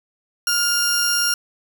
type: tone pair together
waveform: sawtooth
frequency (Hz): 1410 / 5582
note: F6 / F8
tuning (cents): +16 / -2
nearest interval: 2 octaves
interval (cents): 2382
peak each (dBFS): -17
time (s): 0.47-1.34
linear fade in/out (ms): 2
effects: none